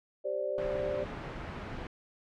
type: chord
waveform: sine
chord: G suspended fourth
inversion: none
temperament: equal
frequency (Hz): 392 / 523.3 / 587.3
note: G4 / C5 / D5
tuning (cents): 0 / 0 / 0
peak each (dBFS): -38 / -35 / -33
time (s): 0.24-1.05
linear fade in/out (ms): 20
type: noise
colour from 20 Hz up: pink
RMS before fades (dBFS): -39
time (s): 0.58-1.87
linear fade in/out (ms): 2
effects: low-pass 2000 Hz 12 dB/octave